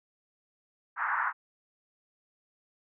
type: band-pass noise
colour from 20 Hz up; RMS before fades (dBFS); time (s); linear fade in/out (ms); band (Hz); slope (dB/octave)
white; -30; 0.96-1.33; 50; 880 to 1700; 48
effects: none